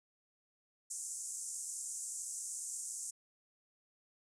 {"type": "band-pass noise", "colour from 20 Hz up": "pink", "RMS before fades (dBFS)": -43, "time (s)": [0.9, 3.11], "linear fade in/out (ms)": 10, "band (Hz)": [6600, 9400], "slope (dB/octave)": 48, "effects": []}